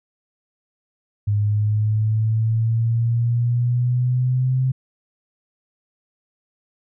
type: exponential sweep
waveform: sine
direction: up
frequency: 102.9 to 130.7 Hz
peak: -16 dBFS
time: 1.27-4.72 s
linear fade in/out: 10 ms
effects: none